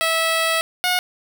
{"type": "tone pair in turn", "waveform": "10% pulse", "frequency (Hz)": [652, 724.8], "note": ["E5", "F#5"], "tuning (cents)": [-19, -36], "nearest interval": "major second", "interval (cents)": 183, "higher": "second", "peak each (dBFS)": -9, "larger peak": "neither", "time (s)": [[0.01, 0.61], [0.84, 0.99]], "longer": "first", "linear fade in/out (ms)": 0, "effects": []}